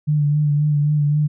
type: tone with vibrato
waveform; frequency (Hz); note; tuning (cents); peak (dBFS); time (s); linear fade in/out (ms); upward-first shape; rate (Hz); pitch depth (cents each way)
sine; 148.1; D3; +15; -14; 0.07-1.28; 20; sine; 3.8; 32
effects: none